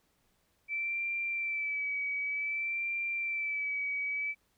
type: tone with vibrato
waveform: sine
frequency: 2319 Hz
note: D7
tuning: 22 cents flat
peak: -31 dBFS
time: 0.68-4.35 s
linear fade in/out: 50 ms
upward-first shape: sine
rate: 0.54 Hz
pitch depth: 37 cents each way
effects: pink hiss -73 dBFS RMS until 4.57 s